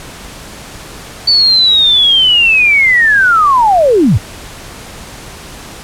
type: linear sweep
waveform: sine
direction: down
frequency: 4542 to 73 Hz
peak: -5 dBFS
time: 1.27-4.18 s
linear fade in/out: 10 ms
effects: pink hiss -30 dBFS RMS until 5.83 s + low-pass 11000 Hz 12 dB/octave